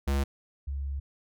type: tone pair in turn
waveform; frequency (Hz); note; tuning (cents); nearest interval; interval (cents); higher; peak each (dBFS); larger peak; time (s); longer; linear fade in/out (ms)
square / sine; 69.3 / 69.3; C#2 / C#2; 0 / 0; unison; 0; neither; -25 / -30; first; 0.07-0.24 / 0.67-1; second; 10
effects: none